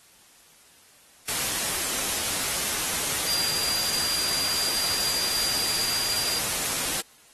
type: tone in noise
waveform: sine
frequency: 4788 Hz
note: D8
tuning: 33 cents sharp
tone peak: -27 dBFS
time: 3.27-6.39 s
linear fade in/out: 5 ms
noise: white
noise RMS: -27 dBFS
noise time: 1.28-7.01 s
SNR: -3 dB
effects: white hiss -55 dBFS RMS until 7.33 s + AAC 32 kbps